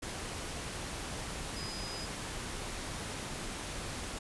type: tone in noise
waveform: sine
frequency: 4978 Hz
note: D#8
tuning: in tune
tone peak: -43 dBFS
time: 1.56-2.06 s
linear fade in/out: 10 ms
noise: pink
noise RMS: -40 dBFS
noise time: 0.02-4.19 s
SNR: -6 dB
effects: resampled to 24000 Hz